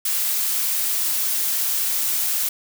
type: noise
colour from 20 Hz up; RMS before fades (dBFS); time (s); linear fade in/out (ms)
blue; -22; 0.05-2.49; 5
effects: none